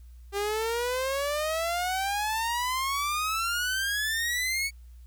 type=exponential sweep; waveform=sawtooth; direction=up; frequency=395.6 to 2245 Hz; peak=-23 dBFS; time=0.32-4.71 s; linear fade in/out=50 ms; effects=added 60 Hz sine -45 dBFS peak until 5.06 s + white hiss -68 dBFS RMS until 5.06 s